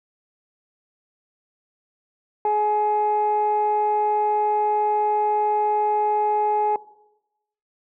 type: tone pair together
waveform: sine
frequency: 421.5 / 843 Hz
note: G#4 / G#5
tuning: +26 / +26 cents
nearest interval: octave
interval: 1200 cents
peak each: -22 / -18 dBFS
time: 2.45-6.76 s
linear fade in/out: 2 ms
effects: noise-tail reverb RT60 0.9 s tail -19 dB re dry + tanh soft clip ceiling -13 dBFS